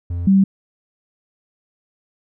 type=tone pair in turn; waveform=triangle / sine; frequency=86.8 / 193.79 Hz; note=F2 / G3; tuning=-10 / -20 cents; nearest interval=octave + major second; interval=1390 cents; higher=second; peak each=-19 / -9 dBFS; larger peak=second; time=0.1-0.27 / 0.27-0.44 s; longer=neither; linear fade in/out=5 ms; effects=none